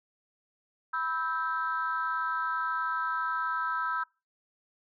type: chord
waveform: sine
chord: E minor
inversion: second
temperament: equal with one note detuned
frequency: 987.8 / 1306.4 / 1568 Hz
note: B5 / E6 / G6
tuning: 0 / -16 / 0 cents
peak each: -34 / -30 / -33 dBFS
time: 0.93-4.04 s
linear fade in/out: 10 ms
effects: noise-tail reverb RT60 0.3 s tail -25 dB re dry + tanh soft clip ceiling -20 dBFS